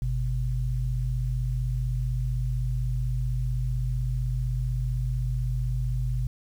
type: tone pair together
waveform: sine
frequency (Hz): 49.84 / 125.6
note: G1 / B2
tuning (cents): +29 / +30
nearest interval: octave + major third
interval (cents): 1601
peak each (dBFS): -27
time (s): 0.02-6.27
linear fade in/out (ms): 0
effects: 9-bit